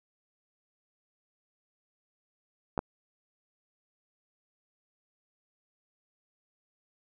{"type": "clicks", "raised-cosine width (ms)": 1, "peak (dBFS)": -16, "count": 2, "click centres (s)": [2.778, 2.791], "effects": []}